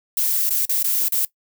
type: noise with dropouts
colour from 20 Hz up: violet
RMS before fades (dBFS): -20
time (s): 0.17-1.25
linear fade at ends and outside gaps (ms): 2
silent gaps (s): 0.494-0.506 / 0.653-0.694 / 0.828-0.843 / 1.084-1.121
effects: noise-tail reverb RT60 0.1 s tail -19 dB re dry